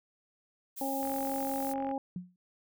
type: noise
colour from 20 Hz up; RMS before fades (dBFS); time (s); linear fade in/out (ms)
violet; -41; 0.76-1.74; 20
type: harmonic tone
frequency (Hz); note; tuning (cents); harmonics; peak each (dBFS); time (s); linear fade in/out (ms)
271.4; C#4; -36; 1 / 2 / 3; -35 / -37 / -35; 0.81-1.98; 2
type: click train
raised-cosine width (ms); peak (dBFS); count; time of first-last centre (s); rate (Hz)
0.5; -31; 41; 1.03-1.913; 45.3
type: tone with exponential decay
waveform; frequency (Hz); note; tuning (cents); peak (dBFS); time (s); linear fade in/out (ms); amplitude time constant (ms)
sine; 179.7; F3; +50; -32; 2.16-2.36; 2; 43
effects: none